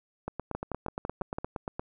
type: two click trains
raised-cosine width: 1 ms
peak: -18 / -19 dBFS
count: 6 / 14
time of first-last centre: 0.55-1.385 / 0.28-1.795 s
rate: 5.99 / 8.58 Hz
effects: none